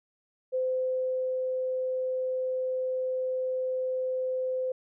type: tone with ADSR envelope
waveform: sine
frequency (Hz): 514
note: C5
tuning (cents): -31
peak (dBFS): -25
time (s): 0.52-4.72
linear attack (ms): 27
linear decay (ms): 840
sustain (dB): -2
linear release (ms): 4
effects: none